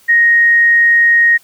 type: tone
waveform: sine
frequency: 1870 Hz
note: A#6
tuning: 5 cents sharp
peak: -6 dBFS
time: 0.08-1.38 s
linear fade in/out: 20 ms
effects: white hiss -48 dBFS RMS until 1.43 s